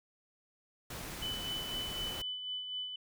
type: noise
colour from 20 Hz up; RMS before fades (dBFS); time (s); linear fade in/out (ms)
pink; -43; 0.9-2.22; 5
type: tone with tremolo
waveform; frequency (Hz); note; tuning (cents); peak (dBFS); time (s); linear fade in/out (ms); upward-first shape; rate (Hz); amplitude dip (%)
sine; 3000; F#7; +23; -35; 1.22-2.96; 5; sine; 4; 45
effects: none